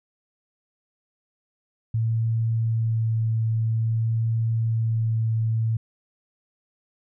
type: tone with vibrato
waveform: sine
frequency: 112.8 Hz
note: A2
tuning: 44 cents sharp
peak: -20 dBFS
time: 1.94-5.77 s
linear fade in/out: 5 ms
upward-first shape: sine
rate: 0.51 Hz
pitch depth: 11 cents each way
effects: none